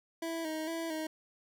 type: tone with vibrato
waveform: 25% pulse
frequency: 321.9 Hz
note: E4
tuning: 41 cents flat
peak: -31 dBFS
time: 0.22-1.07 s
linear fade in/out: 5 ms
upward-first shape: square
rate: 2.2 Hz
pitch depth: 42 cents each way
effects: none